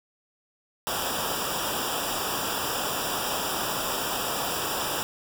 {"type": "noise with comb filter", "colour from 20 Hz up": "pink", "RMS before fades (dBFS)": -29, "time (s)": [0.87, 5.03], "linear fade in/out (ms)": 0, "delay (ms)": 0.47, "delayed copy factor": -0.9, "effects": []}